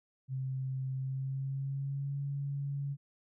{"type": "tone with pitch glide", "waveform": "sine", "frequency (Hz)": [131.9, 140.55], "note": ["C3", "C#3"], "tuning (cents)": [14, 24], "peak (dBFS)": -33, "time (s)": [0.28, 2.97], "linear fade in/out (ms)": 50, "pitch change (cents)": 110, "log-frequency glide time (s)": [0.95, 2.19], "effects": []}